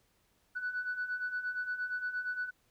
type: beating tone pair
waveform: sine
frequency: 1480 / 1488.6 Hz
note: F#6 / F#6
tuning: 0 / +10 cents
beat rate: 8.6 Hz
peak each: -39 / -34 dBFS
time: 0.55-2.51 s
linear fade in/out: 20 ms
effects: tanh soft clip ceiling -28 dBFS + pink hiss -72 dBFS RMS until 2.7 s